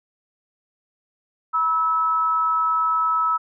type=tone pair together; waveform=sine; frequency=971.3 / 1300 Hz; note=B5 / E6; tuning=-29 / -24 cents; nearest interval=perfect fourth; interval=505 cents; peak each=-26 / -18 dBFS; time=1.53-3.38 s; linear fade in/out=20 ms; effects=none